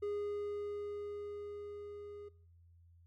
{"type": "tone with level ramp", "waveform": "triangle", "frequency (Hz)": 411.2, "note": "G#4", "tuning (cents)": -17, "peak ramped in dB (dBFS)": [-33, -45], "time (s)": [0.02, 2.29], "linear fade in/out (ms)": 10, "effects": ["noise-tail reverb RT60 0.8 s tail -23 dB re dry", "added 85 Hz sine -60 dBFS peak until 3.06 s"]}